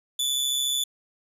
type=tone with amplitude modulation; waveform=sawtooth; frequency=3479 Hz; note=A7; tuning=20 cents flat; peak=-18 dBFS; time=0.19-0.84 s; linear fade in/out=5 ms; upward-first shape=sine; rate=134 Hz; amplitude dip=50%; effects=resampled to 32000 Hz